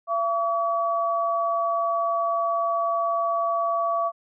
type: tone pair together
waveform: sine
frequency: 677.3 / 1139 Hz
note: E5 / C#6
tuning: +47 / +47 cents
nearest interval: major sixth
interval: 900 cents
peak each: -24 dBFS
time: 0.07-4.12 s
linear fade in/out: 50 ms
effects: none